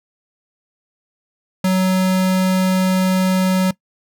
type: tone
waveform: square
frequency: 186.6 Hz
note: F#3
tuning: 15 cents sharp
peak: -14 dBFS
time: 1.64-3.71 s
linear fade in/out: 5 ms
effects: noise-tail reverb RT60 0.1 s tail -20 dB re dry